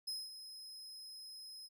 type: tone with ADSR envelope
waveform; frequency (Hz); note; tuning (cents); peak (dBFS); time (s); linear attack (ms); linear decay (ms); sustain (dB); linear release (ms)
40% pulse; 5110; D#8; +45; -37; 0.07-1.69; 11; 210; -11; 37
effects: none